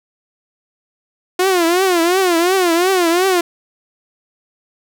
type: tone with vibrato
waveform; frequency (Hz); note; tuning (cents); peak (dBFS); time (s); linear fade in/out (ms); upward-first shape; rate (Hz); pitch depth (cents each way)
sawtooth; 356.7; F4; +37; -8; 1.39-3.41; 5; triangle; 2.8; 160
effects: none